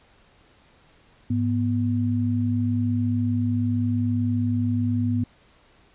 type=tone pair together; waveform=sine; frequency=103.83 / 244.7 Hz; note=G#2 / B3; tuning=0 / -16 cents; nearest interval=octave + minor third; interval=1484 cents; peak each=-23 dBFS; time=1.3-5.24 s; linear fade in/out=5 ms; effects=pink hiss -57 dBFS RMS until 5.94 s + resampled to 8000 Hz